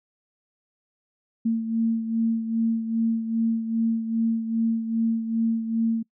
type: beating tone pair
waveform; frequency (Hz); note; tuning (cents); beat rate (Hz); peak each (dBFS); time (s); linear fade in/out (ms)
sine; 226.3 / 228.8; A3 / A#3; +49 / -32; 2.5; -22 / -29; 1.45-6.03; 10
effects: noise-tail reverb RT60 0.1 s tail -25 dB re dry